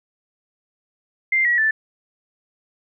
sine tone with pitch steps, 2093 / 1919.3 / 1760 Hz, C7 / B6 / A6, 0 / -50 / 0 cents, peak -15 dBFS, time 1.32-1.71 s, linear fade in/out 5 ms, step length 130 ms, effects none

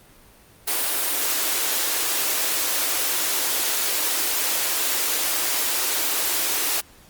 white high-pass noise, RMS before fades -23 dBFS, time 0.67-6.81 s, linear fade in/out 10 ms, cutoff 270 Hz, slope 96 dB/octave, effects pink hiss -51 dBFS RMS until 7.09 s + Opus 32 kbps

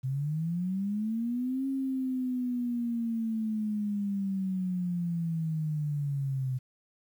sine linear two-way sweep, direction up then down, 127.4 to 271 to 127.4 Hz, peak -28 dBFS, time 0.03-6.59 s, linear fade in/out 20 ms, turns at 1.67 s, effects 10-bit

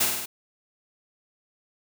white noise with echo, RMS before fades -22 dBFS, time 0-0.06 s, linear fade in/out 10 ms, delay 50 ms, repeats 4, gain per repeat -3 dB, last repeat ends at 0.26 s, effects none

